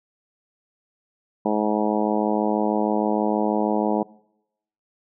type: harmonic tone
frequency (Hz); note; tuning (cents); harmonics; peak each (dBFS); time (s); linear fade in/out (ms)
106.3; G#2; +41; 2 / 3 / 4 / 5 / 6 / 7 / 8 / 9; -24 / -26 / -27 / -28 / -29 / -29 / -30 / -31; 1.45-4.03; 5
effects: noise-tail reverb RT60 0.8 s tail -22 dB re dry